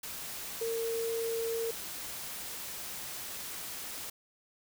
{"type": "tone in noise", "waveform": "sine", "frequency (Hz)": 457.3, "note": "A#4", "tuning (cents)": -33, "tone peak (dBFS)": -31, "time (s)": [0.61, 1.71], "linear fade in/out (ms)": 5, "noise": "white", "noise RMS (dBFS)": -41, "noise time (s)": [0.03, 4.1], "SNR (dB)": 7, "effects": []}